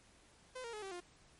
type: tone with pitch steps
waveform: sawtooth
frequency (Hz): 511 / 465.9 / 424.8 / 387.3 / 353.1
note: C5 / A#4 / G#4 / G4 / F4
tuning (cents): -41 / -1 / +39 / -21 / +19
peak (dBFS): -40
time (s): 0.55-1.005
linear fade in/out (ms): 10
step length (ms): 91
effects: pink hiss -65 dBFS RMS until 1.39 s + MP3 48 kbps